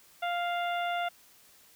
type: harmonic tone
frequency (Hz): 698.5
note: F5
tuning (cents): 0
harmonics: 1 / 2 / 3 / 4 / 5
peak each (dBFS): -30 / -36 / -40 / -42 / -44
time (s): 0.22-1.09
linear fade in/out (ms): 10
effects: white hiss -59 dBFS RMS until 1.75 s